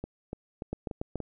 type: two click trains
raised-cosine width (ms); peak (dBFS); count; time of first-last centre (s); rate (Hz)
2; -19 / -22; 4 / 5; 0.73-1.157 / 0.04-1.203; 7.03 / 3.44
effects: none